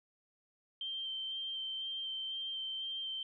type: tone with vibrato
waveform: sine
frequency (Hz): 3136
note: G7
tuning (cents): 0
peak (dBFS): -37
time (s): 0.81-3.23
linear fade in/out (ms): 2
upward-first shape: square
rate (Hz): 2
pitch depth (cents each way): 10
effects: none